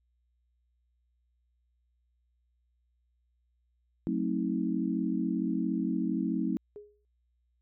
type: chord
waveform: sine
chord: F# diminished seventh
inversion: none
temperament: just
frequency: 185 / 222 / 266.4 / 319.7 Hz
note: F#3 / A3 / C4 / Eb4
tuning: 0 / +16 / +31 / +47 cents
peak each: -33 dBFS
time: 4.07-6.57 s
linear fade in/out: 0 ms
type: tone with exponential decay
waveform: sine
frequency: 415.3 Hz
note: G#4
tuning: in tune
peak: -39 dBFS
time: 6.76-7.05 s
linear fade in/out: 0 ms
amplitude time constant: 61 ms
effects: added 60 Hz sine -70 dBFS peak until 7.61 s